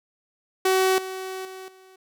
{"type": "tone with level steps", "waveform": "sawtooth", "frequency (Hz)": 377.2, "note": "F#4", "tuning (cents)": 33, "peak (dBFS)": [-14, -27, -33, -45], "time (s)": [0.65, 1.96], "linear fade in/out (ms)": 5, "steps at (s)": [0.98, 1.45, 1.68], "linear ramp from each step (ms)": 2, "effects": []}